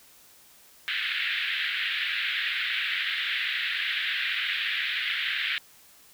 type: band-pass noise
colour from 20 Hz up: pink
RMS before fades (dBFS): -29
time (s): 0.88-5.58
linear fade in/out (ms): 0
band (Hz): 1600 to 3700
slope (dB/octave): 48
effects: white hiss -55 dBFS RMS until 6.13 s